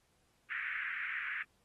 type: band-pass noise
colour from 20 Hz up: pink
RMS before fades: -39 dBFS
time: 0.5-1.43 s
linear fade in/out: 5 ms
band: 1500 to 2300 Hz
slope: 48 dB/octave
effects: pink hiss -74 dBFS RMS until 1.64 s + AAC 32 kbps